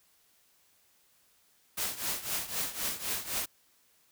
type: noise with tremolo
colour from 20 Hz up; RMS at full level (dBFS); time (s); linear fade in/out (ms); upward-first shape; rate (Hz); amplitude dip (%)
white; -31; 1.77-3.46; 10; triangle; 3.9; 85
effects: white hiss -67 dBFS RMS until 4.11 s